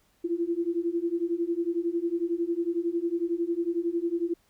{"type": "beating tone pair", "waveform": "sine", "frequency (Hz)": [334.6, 345.6], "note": ["E4", "F4"], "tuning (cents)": [26, -18], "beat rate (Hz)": 11, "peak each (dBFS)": [-29, -28], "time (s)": [0.24, 4.34], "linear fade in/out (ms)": 10, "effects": ["pink hiss -67 dBFS RMS until 4.49 s"]}